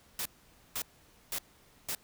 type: noise bursts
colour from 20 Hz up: white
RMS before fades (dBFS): -35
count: 4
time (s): 0.19-1.95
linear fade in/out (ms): 2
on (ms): 65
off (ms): 500
effects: pink hiss -62 dBFS RMS until 2.03 s